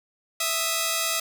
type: tone pair together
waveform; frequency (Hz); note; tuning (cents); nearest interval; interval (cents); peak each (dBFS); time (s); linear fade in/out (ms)
5% pulse; 659 / 1247.4; E5 / D#6; -1 / +4; major seventh; 1105; -15; 0.4-1.2; 5
effects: none